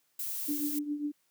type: noise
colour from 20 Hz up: violet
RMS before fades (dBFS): -36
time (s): 0.19-0.79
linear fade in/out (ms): 5
type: tone with tremolo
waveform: sine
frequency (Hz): 293.7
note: D4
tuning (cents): 0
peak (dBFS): -28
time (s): 0.48-1.12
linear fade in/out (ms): 10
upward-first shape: triangle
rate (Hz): 7.4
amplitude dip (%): 75
effects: white hiss -73 dBFS RMS until 1.3 s + high-pass 100 Hz 12 dB/octave